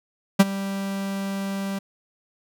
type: tone with ADSR envelope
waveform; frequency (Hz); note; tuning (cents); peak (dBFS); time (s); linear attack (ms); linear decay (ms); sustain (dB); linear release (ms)
45% pulse; 196; G3; 0; -8; 0.39-1.79; 12; 34; -18; 8
effects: none